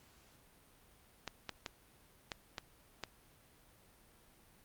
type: clicks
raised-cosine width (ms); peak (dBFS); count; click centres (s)
0.2; -22; 6; 1.277 / 1.493 / 1.662 / 2.318 / 2.582 / 3.037
effects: pink hiss -65 dBFS RMS until 4.64 s + Opus 48 kbps